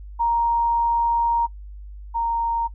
sine tone pair in turn, 935 / 928 Hz, A#5 / A#5, +5 / -8 cents, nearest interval unison, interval 13 cents, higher first, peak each -17 / -20 dBFS, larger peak first, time 0.19-1.47 / 2.14-2.68 s, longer first, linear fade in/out 20 ms, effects noise-tail reverb RT60 0.1 s tail -22 dB re dry + added 50 Hz sine -35 dBFS peak until 2.74 s

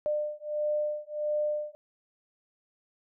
sine beating tone pair, 599 / 600.5 Hz, D5 / D5, +34 / +38 cents, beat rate 1.5 Hz, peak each -31 dBFS, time 0.06-1.75 s, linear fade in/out 0 ms, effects none

